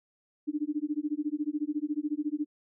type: tone with tremolo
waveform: sine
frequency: 298.7 Hz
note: D4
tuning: 29 cents sharp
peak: -25 dBFS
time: 0.47-2.46 s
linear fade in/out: 20 ms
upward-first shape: sine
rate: 14 Hz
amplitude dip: 100%
effects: none